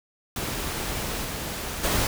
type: noise with level steps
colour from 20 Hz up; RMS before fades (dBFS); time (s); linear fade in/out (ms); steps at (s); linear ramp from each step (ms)
pink; -30 / -32 / -24; 0.36-2.07; 2; 1.24 / 1.83; 10
effects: none